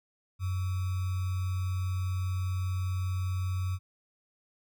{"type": "tone with sample-and-hold", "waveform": "sine", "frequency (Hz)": 92.5, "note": "F#2", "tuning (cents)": 0, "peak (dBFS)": -28, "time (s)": [0.39, 3.79], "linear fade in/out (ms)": 50, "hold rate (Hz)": 1225, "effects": []}